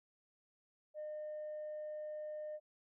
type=tone; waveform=sine; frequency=608 Hz; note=D#5; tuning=40 cents flat; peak=-40 dBFS; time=0.94-2.6 s; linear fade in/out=50 ms; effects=tanh soft clip ceiling -39 dBFS